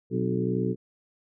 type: harmonic tone with a mistuned harmonic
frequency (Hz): 62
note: B1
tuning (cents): +7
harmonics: 2 / 3 / 4 / 5 / 6 / 7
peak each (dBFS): -30 / -29 / -32 / -35 / -31 / -32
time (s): 0.1-0.76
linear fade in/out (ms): 50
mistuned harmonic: 4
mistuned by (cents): +75
effects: none